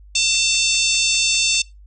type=harmonic tone; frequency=895 Hz; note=A5; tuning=29 cents sharp; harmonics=3 / 4 / 5 / 6 / 7 / 8 / 9; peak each=-21 / -22 / -23 / -24 / -24 / -25 / -26 dBFS; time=0.15-1.62 s; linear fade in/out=5 ms; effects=noise-tail reverb RT60 0.2 s tail -21 dB re dry + added 50 Hz sine -41 dBFS peak until 1.86 s